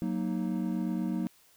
triangle chord, D# minor, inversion first, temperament equal, 185 / 233.1 / 311.1 Hz, F#3 / A#3 / D#4, 0 / 0 / 0 cents, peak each -30 / -31 / -33 dBFS, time 0.02-1.27 s, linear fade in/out 0 ms, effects white hiss -62 dBFS RMS until 1.56 s

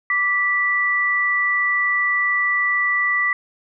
sine tone pair together, 1169.6 / 1967 Hz, D6 / B6, -7 / -7 cents, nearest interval major sixth, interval 900 cents, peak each -24 / -17 dBFS, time 0.1-3.33 s, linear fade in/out 2 ms, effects none

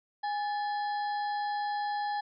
harmonic tone with a mistuned harmonic, 825 Hz, G#5, 12 cents flat, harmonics 1 / 2 / 4 / 5 / 6, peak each -30 / -40 / -52 / -48 / -52 dBFS, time 0.23-2.21 s, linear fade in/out 10 ms, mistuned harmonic 2, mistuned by +92 cents, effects none

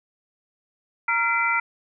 sine tone cluster, 931 / 1380 / 2032 / 2340 Hz, A#5 / F6 / B6 / D7, -2 / -21 / +49 / -7 cents, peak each -27 / -23 / -25 / -26 dBFS, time 1.08-1.6 s, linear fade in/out 5 ms, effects none

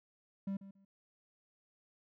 triangle tone with echo, 196 Hz, G3, in tune, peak -33 dBFS, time 0.47-0.57 s, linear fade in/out 5 ms, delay 140 ms, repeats 2, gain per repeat -14 dB, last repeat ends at 0.85 s, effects none

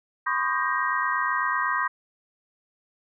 sine tone cluster, 1008 / 1096 / 1226 / 1583 / 1878 Hz, B5 / C#6 / D#6 / G6 / A#6, +35 / -20 / -26 / +17 / +12 cents, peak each -29 dBFS, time 0.26-1.88 s, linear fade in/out 10 ms, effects none

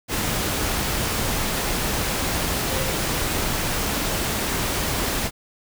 sine tone in noise, 526 Hz, C5, 9 cents sharp, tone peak -30 dBFS, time 2.68-2.95 s, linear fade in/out 50 ms, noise pink, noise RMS -24 dBFS, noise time 0.08-5.31 s, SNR -9 dB, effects none

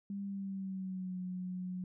sine tone with pitch glide, 199.2 to 182.67 Hz, G3 to F#3, +28 to -22 cents, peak -37 dBFS, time 0.1-1.84 s, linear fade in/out 2 ms, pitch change -150 cents, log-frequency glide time 0.23-1.18 s, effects none

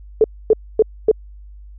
sine tone bursts, 436.3 Hz, A4, 15 cents flat, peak -7 dBFS, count 4, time 0.21-1.114 s, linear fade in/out 2 ms, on 31 ms, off 260 ms, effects added 50 Hz sine -36 dBFS peak until 1.78 s

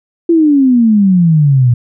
sine exponential sweep, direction down, 343.8 to 117.8 Hz, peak -5 dBFS, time 0.29-1.74 s, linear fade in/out 5 ms, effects none

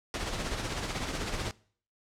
pink noise with tremolo, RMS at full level -32 dBFS, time 0.14-1.51 s, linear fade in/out 0 ms, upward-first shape sine, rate 16 Hz, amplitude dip 45%, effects noise-tail reverb RT60 0.5 s tail -22 dB re dry + low-pass 7000 Hz 12 dB/octave

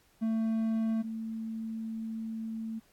triangle / sine tone pair in turn, 223.2 / 223.2 Hz, A3 / A3, +25 / +25 cents, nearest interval unison, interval 0 cents, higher neither, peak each -25 / -34 dBFS, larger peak first, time 0.21-1.03 / 1.03-2.8 s, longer second, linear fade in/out 20 ms, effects pink hiss -66 dBFS RMS until 2.92 s + AAC 64 kbps

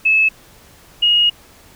sine tone pair in turn, 2600 / 2874 Hz, E7 / F7, -24 / +49 cents, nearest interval major second, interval 173 cents, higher second, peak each -10 dBFS, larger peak neither, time 0.05-0.29 / 1.02-1.3 s, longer second, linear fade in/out 10 ms, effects pink hiss -46 dBFS RMS until 1.75 s

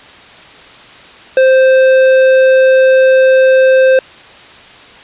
triangle tone with tanh clipping, 523.3 Hz, C5, in tune, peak -6 dBFS, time 1.37-3.99 s, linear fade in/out 2 ms, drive 15 dB, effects white hiss -36 dBFS RMS until 5.03 s + resampled to 8000 Hz

